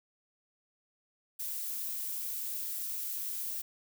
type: noise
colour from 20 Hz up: violet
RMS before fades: -37 dBFS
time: 1.39-3.62 s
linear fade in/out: 10 ms
effects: none